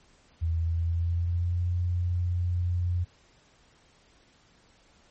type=tone with pitch glide; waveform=sine; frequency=82.41 to 88.32 Hz; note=E2 to F2; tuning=0 to +20 cents; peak=-24 dBFS; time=0.41-3.05 s; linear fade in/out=20 ms; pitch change=+120 cents; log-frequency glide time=0.56-1.67 s; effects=pink hiss -61 dBFS RMS until 5.1 s + MP3 32 kbps